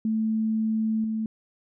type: tone with level steps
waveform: sine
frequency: 220 Hz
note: A3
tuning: in tune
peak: -22 / -25 dBFS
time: 0.05-1.26 s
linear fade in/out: 2 ms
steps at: 1.04 s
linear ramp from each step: 2 ms
effects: none